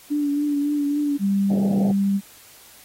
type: tone with vibrato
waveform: sine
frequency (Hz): 290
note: D4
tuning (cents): -22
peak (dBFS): -19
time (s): 0.1-1.18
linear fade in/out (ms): 20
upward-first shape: triangle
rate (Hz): 3.6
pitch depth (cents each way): 36
type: tone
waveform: sine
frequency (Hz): 197.9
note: G3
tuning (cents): +17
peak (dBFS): -17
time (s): 1.19-2.21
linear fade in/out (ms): 50
type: band-pass noise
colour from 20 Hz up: pink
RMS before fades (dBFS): -28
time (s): 1.5-1.92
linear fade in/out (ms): 5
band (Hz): 110 to 770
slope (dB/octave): 96
effects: white hiss -48 dBFS RMS until 2.84 s + AAC 48 kbps